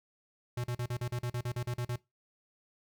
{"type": "tone bursts", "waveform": "square", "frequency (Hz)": 122, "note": "B2", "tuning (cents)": -21, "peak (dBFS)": -33, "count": 13, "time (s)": [0.57, 1.96], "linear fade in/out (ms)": 5, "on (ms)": 70, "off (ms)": 40, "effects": ["noise-tail reverb RT60 0.2 s tail -20 dB re dry"]}